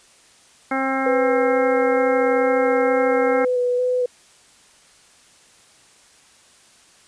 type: harmonic tone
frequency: 266.6 Hz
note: C4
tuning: 33 cents sharp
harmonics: 1 / 2 / 3 / 4 / 5 / 6 / 7 / 8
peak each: -24 / -27 / -25 / -34 / -27 / -30 / -37 / -29 dBFS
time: 0.71-3.45 s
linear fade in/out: 5 ms
type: tone with vibrato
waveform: sine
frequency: 496.8 Hz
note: B4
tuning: 10 cents sharp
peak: -17 dBFS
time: 1.06-4.06 s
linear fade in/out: 5 ms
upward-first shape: square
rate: 2.2 Hz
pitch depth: 14 cents each way
effects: white hiss -52 dBFS RMS until 7.07 s + resampled to 22050 Hz